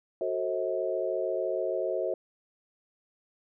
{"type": "chord", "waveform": "sine", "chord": "F# diminished seventh", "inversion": "none", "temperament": "just", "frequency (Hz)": [370, 444, 532.8, 639.4], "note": ["F#4", "A4", "C5", "Eb5"], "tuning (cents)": [0, 16, 31, 47], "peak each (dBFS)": [-33, -35, -32, -32], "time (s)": [0.21, 2.14], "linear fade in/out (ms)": 2, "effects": []}